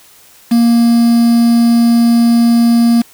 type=tone with quantisation; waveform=triangle; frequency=234.1 Hz; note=A#3; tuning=8 cents sharp; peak=-4 dBFS; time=0.51-3.02 s; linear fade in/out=10 ms; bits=4; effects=white hiss -43 dBFS RMS until 3.13 s